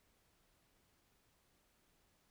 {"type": "silence", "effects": ["pink hiss -75 dBFS RMS until 2.3 s"]}